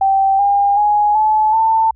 sine tone with pitch steps, 778 / 805 / 832.9 / 861.8 / 891.6 Hz, G5 / G5 / G#5 / A5 / A5, -13 / +46 / +5 / -36 / +23 cents, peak -10 dBFS, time 0.01-1.91 s, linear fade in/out 5 ms, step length 380 ms, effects added 63 Hz sine -44 dBFS peak until 1.95 s

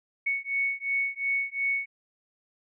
sine beating tone pair, 2217 / 2219.8 Hz, C#7 / C#7, 0 / +2 cents, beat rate 2.8 Hz, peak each -29 dBFS, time 0.26-1.86 s, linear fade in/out 10 ms, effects none

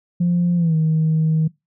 sine tone with pitch glide, 174.61 to 158.28 Hz, F3 to D#3, 0 to +30 cents, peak -13 dBFS, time 0.2-1.48 s, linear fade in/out 10 ms, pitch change -170 cents, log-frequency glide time 0.56-0.75 s, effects noise-tail reverb RT60 0.2 s tail -22 dB re dry + tanh soft clip ceiling -11 dBFS

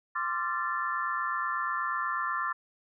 sine chord, D minor seventh, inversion third, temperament equal with one note detuned, 1046.5 / 1174.7 / 1364.2 / 1760 Hz, C6 / D6 / F6 / A6, 0 / 0 / -41 / 0 cents, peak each -34 dBFS, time 0.15-2.53 s, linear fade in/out 10 ms, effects none

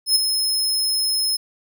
sawtooth tone with ADSR envelope, 5170 Hz, E8, 34 cents flat, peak -9 dBFS, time 0.06-1.37 s, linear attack 96 ms, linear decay 13 ms, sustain -7 dB, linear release 11 ms, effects none

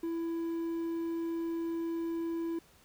triangle tone with quantisation, 332.5 Hz, E4, 15 cents sharp, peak -30 dBFS, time 0.03-2.59 s, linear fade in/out 5 ms, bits 10, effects pink hiss -62 dBFS RMS until 2.84 s

